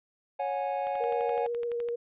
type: chord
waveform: triangle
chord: C# suspended fourth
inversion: none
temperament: equal with one note detuned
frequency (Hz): 554.4 / 730.6 / 830.6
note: C#5 / F#5 / G#5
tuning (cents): 0 / -22 / 0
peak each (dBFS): -31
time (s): 0.39-1.47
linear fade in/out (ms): 10
type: click train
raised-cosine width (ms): 0.3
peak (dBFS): -29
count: 13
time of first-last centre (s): 0.87-1.887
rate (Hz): 11.8
type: tone with vibrato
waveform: sine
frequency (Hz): 474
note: A#4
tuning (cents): +29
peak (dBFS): -29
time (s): 1-1.96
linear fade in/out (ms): 10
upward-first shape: triangle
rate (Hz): 14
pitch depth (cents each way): 19
effects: resampled to 8000 Hz